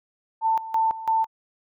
sine tone with tremolo, 892 Hz, A5, 23 cents sharp, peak -18 dBFS, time 0.41-1.27 s, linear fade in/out 50 ms, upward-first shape square, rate 3 Hz, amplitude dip 80%, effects none

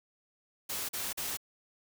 white noise bursts, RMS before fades -36 dBFS, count 3, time 0.69-1.372 s, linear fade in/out 10 ms, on 200 ms, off 41 ms, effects none

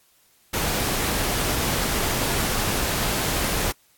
pink noise, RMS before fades -24 dBFS, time 0.53-3.72 s, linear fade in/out 10 ms, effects white hiss -60 dBFS RMS until 3.97 s + AAC 64 kbps

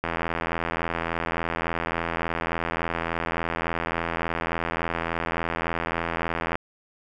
click train, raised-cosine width 0.5 ms, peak -11 dBFS, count 545, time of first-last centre 0.04-6.555 s, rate 83.5 Hz, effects none

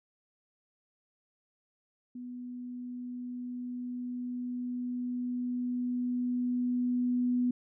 sine tone with level ramp, 246.9 Hz, B3, in tune, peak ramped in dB -39 to -25 dBFS, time 2.15-7.51 s, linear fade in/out 5 ms, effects none

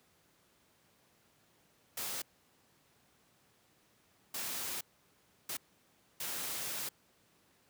white noise bursts at uneven times, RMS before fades -39 dBFS, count 4, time 1.97-2.22 / 4.34-4.81 / 5.49-5.57 / 6.2-6.89 s, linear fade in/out 5 ms, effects pink hiss -69 dBFS RMS until 7.69 s + high-pass 100 Hz 12 dB/octave

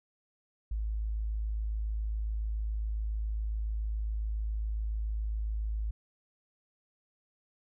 sine tone, 53.6 Hz, A1, 45 cents flat, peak -30 dBFS, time 0.71-5.91 s, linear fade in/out 5 ms, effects none

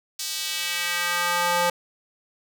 square tone with high-pass filter sweep, 174.8 Hz, F3, 2 cents sharp, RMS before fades -25 dBFS, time 0.19-1.7 s, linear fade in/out 5 ms, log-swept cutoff 5000 to 650 Hz, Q 1.3, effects none

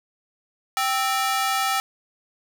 sawtooth ring-modulated tone, 1046.5 Hz, C6, in tune, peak -14 dBFS, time 0.77-1.8 s, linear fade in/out 0 ms, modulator 265 Hz, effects none

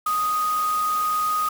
sine tone in noise, 1244.5 Hz, D#6, in tune, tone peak -20 dBFS, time 0.06-1.49 s, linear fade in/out 5 ms, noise white, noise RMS -35 dBFS, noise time 0.06-1.49 s, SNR +12 dB, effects none

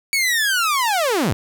sawtooth linear sweep, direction down, 2260 to 73.42 Hz, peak -13 dBFS, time 0.13-1.33 s, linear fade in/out 0 ms, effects none

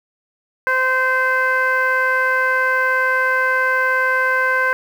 15% pulse tone with low-pass filter, 517 Hz, C5, 21 cents flat, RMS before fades -17 dBFS, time 0.67-4.73 s, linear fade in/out 0 ms, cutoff 1700 Hz, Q 3.5, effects 7-bit

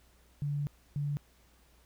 sine tone bursts at uneven times, 144.5 Hz, D3, 28 cents flat, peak -30 dBFS, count 2, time 0.42-0.67 / 0.96-1.17 s, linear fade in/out 0 ms, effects added 60 Hz sine -63 dBFS peak until 1.85 s + pink hiss -66 dBFS RMS until 1.85 s

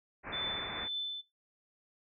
white low-pass noise, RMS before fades -42 dBFS, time 0.23-0.89 s, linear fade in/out 50 ms, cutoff 2400 Hz, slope 96 dB/octave
sine tone with tremolo, 3520 Hz, A7, in tune, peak -32 dBFS, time 0.32-1.22 s, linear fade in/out 20 ms, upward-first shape triangle, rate 1.9 Hz, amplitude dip 65%
effects noise-tail reverb RT60 0.2 s tail -19 dB re dry

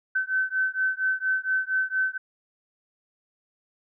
sine beating tone pair, 1527 / 1531.3 Hz, G6 / G6, -46 / -41 cents, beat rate 4.3 Hz, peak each -26 dBFS, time 0.15-2.18 s, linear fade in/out 10 ms, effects none

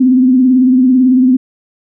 sine tone with vibrato, 255.7 Hz, C4, 40 cents flat, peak -5 dBFS, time 0-1.37 s, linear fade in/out 10 ms, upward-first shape triangle, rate 18 Hz, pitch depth 73 cents each way, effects none

